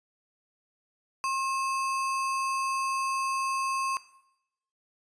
sine tone with sample-and-hold, 1073 Hz, C6, 43 cents sharp, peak -26 dBFS, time 1.24-3.97 s, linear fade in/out 0 ms, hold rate 3675 Hz, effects noise-tail reverb RT60 0.8 s tail -17 dB re dry + resampled to 22050 Hz

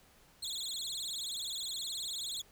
30% pulse tone with vibrato, 3776 Hz, A#7, 22 cents sharp, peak -34 dBFS, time 0.42-2.42 s, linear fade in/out 10 ms, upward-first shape sine, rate 19 Hz, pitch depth 220 cents each way, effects pink hiss -63 dBFS RMS until 2.51 s

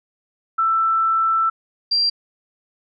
sine tone pair in turn, 1329 / 4736 Hz, E6 / D8, +14 / +14 cents, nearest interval octave + minor seventh, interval 2200 cents, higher second, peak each -15 dBFS, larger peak neither, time 0.58-1.5 / 1.91-2.1 s, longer first, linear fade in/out 10 ms, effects none

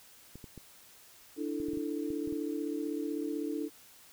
clicks, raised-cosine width 3 ms, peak -33 dBFS, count 10, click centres 0.356 / 0.442 / 0.577 / 1.601 / 1.685 / 1.734 / 1.773 / 2.104 / 2.275 / 2.325 s
sine chord, D suspended second, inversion none, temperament equal, 293.7 / 329.6 / 440 Hz, D4 / E4 / A4, 0 / 0 / 0 cents, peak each -35 / -37 / -39 dBFS, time 1.36-3.7 s, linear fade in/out 50 ms
effects white hiss -57 dBFS RMS until 4.12 s

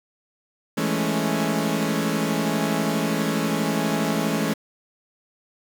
sawtooth chord, A major seventh, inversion second, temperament equal, 164.81 / 207.7 / 220 / 277.2 Hz, E3 / G#3 / A3 / C#4, 0 / 0 / 0 / 0 cents, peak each -23 dBFS, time 0.77-4.54 s, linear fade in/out 10 ms, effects 7-bit

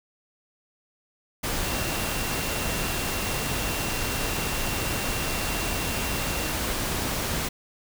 sine tone in noise, 2741 Hz, F7, 33 cents flat, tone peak -37 dBFS, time 1.65-6.53 s, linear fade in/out 10 ms, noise pink, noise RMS -28 dBFS, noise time 1.43-7.49 s, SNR -12 dB, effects none

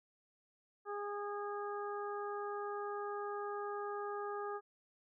harmonic tone, 409.9 Hz, G#4, 23 cents flat, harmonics 1 / 2 / 3 / 4, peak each -41 / -45 / -44 / -52 dBFS, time 0.85-4.61 s, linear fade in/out 50 ms, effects none

